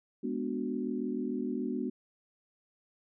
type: chord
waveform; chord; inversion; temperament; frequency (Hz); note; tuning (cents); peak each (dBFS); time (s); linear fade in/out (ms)
sine; G# half-diminished seventh; none; equal; 207.7 / 246.9 / 293.7 / 370; G#3 / B3 / D4 / F#4; 0 / 0 / 0 / 0; -38 / -34 / -38 / -38; 0.23-1.9; 10
effects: none